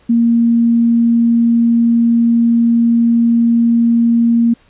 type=tone; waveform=sine; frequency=233.1 Hz; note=A#3; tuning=in tune; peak=-8 dBFS; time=0.09-4.54 s; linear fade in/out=10 ms; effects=pink hiss -51 dBFS RMS until 4.69 s + resampled to 8000 Hz